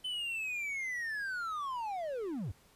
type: linear sweep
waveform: triangle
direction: down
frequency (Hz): 3052 to 73.1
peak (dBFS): -33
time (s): 0.04-2.52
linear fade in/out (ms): 10
effects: pink hiss -64 dBFS RMS until 2.75 s + resampled to 32000 Hz